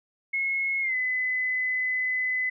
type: tone with pitch glide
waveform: sine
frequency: 2173 to 2016 Hz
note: C#7 to B6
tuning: -35 to +35 cents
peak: -24 dBFS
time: 0.33-2.5 s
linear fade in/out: 10 ms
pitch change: -130 cents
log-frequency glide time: 0.81-0.95 s
effects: none